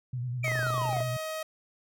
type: tone with vibrato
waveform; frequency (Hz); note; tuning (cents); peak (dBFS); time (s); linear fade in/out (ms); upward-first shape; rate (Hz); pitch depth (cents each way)
sine; 123.47; B2; 0; -30; 0.13-1.17; 5; square; 10; 47
type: exponential sweep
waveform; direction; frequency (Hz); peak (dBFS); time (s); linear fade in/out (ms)
triangle; down; 2400 to 622.3; -28; 0.43-1.03; 10
type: tone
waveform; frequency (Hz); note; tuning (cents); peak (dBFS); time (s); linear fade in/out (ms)
sawtooth; 631; D#5; +24; -29; 0.44-1.43; 5
type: click train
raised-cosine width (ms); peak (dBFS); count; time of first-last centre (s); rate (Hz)
1; -26; 15; 0.48-1.004; 26.7
effects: none